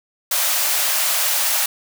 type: high-pass noise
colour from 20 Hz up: white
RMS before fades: -19 dBFS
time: 0.31-1.66 s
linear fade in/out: 5 ms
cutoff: 550 Hz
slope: 48 dB/octave
effects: none